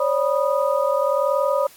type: tone cluster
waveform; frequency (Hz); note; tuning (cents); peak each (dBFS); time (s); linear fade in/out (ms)
sine; 541 / 582 / 978 / 1236; C#5 / D5 / B5 / D#6; -42 / -16 / -17 / -12; -21 / -21 / -26 / -26; 0-1.67; 5
effects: white hiss -48 dBFS RMS until 1.76 s + AAC 64 kbps